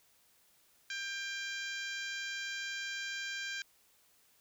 harmonic tone, 794 Hz, G5, 22 cents sharp, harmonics 2 / 3 / 4 / 5 / 6 / 7 / 8 / 9, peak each -40 / -44 / -46 / -48 / -50 / -51 / -52 / -53 dBFS, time 0.9-3.62 s, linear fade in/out 2 ms, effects white hiss -68 dBFS RMS until 4.4 s

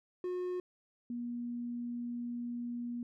triangle / sine tone pair in turn, 361.6 / 239.8 Hz, F#4 / A#3, -40 / +49 cents, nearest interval perfect fifth, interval 711 cents, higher first, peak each -32 / -36 dBFS, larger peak first, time 0.24-0.6 / 1.1-3.03 s, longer second, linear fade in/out 2 ms, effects none

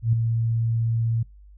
sine tone with ADSR envelope, 114.5 Hz, A#2, 31 cents flat, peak -14 dBFS, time 0.02-1.23 s, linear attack 110 ms, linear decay 3 ms, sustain -6 dB, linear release 6 ms, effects noise-tail reverb RT60 0.2 s tail -26 dB re dry + added 50 Hz sine -45 dBFS peak until 1.57 s

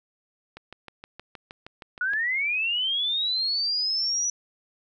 click train, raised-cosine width 0.3 ms, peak -24 dBFS, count 11, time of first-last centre 0.57-2.135 s, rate 6.39 Hz
sine linear sweep, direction up, 1436 to 5920 Hz, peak -23 dBFS, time 2.01-4.3 s, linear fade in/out 2 ms
effects none

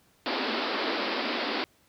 pink band-pass noise, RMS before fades -30 dBFS, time 0.26-1.64 s, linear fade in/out 0 ms, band 220 to 5000 Hz, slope 96 dB/octave, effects pink hiss -64 dBFS RMS until 1.88 s + high-pass 60 Hz 12 dB/octave

